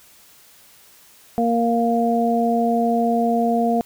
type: harmonic tone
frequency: 233.1 Hz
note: A#3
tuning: in tune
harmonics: 1 / 2 / 3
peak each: -19 / -23 / -20 dBFS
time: 1.38-3.81 s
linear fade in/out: 0 ms
effects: white hiss -50 dBFS RMS until 3.85 s